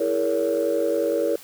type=chord; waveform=sine; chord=A# half-diminished seventh; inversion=second; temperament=equal with one note detuned; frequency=329.6 / 415.3 / 466.2 / 564.4 Hz; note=E4 / G#4 / A#4 / C#5; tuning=0 / 0 / 0 / +31 cents; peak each=-26 / -27 / -23 / -23 dBFS; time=0-1.36 s; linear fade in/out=5 ms; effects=tanh soft clip ceiling -13 dBFS + white hiss -45 dBFS RMS until 1.43 s